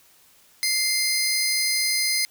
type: tone pair together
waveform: 20% pulse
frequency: 2093 / 4966 Hz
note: C7 / D#8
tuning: 0 / -4 cents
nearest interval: octave + minor third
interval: 1496 cents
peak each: -18 dBFS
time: 0.63-2.25 s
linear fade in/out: 0 ms
effects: white hiss -56 dBFS RMS until 2.3 s